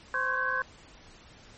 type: tone cluster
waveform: sine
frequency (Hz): 518 / 1045 / 1100 / 1532 / 1649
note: C5 / C6 / C#6 / G6 / G#6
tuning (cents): -17 / -2 / -14 / -40 / -13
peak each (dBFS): -38 / -34 / -35 / -29 / -33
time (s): 0.14-0.62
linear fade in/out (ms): 2
effects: pink hiss -53 dBFS RMS until 1.57 s + MP3 32 kbps